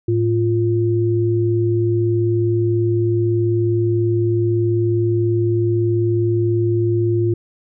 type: tone pair together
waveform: sine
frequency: 109.6 / 348 Hz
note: A2 / F4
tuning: -6 / -6 cents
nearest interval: octave + minor sixth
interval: 2000 cents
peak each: -17 dBFS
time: 0.08-7.34 s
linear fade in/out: 5 ms
effects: none